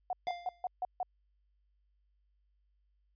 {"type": "tone bursts", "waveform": "sine", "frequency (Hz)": 730, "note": "F#5", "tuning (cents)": -24, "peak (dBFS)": -31, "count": 6, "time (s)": [0.1, 1.03], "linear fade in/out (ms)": 2, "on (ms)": 30, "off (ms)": 150}
{"type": "tone with exponential decay", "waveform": "square", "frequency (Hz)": 698.5, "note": "F5", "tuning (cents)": 0, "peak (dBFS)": -34, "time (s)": [0.27, 0.68], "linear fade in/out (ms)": 0, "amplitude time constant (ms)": 87}
{"effects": ["added 50 Hz sine -70 dBFS peak until 3.15 s", "resampled to 11025 Hz"]}